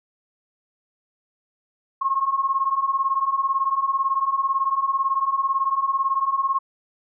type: beating tone pair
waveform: sine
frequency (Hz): 1069 / 1087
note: C6 / C#6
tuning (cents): +37 / -34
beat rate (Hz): 18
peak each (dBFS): -24 / -21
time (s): 2.01-6.59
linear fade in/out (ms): 10
effects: none